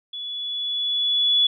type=tone with level ramp; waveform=sine; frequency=3416 Hz; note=G#7; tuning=48 cents sharp; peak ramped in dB=-30 to -14 dBFS; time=0.13-1.47 s; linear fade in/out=5 ms; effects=none